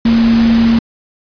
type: tone in noise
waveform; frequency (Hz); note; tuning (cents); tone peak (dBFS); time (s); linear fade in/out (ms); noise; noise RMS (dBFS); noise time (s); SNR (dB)
sine; 229.5; A#3; -27; -7; 0.05-0.79; 5; pink; -21; 0.05-0.79; +11
effects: resampled to 11025 Hz